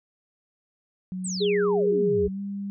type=tone with pitch glide; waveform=sine; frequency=185 to 199.43 Hz; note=F#3 to G3; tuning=0 to +30 cents; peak=-29 dBFS; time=1.12-2.7 s; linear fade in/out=0 ms; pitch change=+130 cents; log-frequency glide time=2.25-2.4 s
type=exponential sweep; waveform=sine; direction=down; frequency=8870 to 62.1 Hz; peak=-30 dBFS; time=1.24-2.29 s; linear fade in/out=10 ms
type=tone; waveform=sine; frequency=410 Hz; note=G#4; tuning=22 cents flat; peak=-20 dBFS; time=1.4-2.28 s; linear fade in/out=20 ms
effects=none